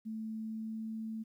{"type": "tone with pitch glide", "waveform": "sine", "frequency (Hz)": [220, 221.4], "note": ["A3", "A3"], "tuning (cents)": [0, 11], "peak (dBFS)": -37, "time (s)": [0.05, 1.24], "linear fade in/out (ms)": 20, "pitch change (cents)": 11, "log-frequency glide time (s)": [0.35, 0.94], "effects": ["12-bit"]}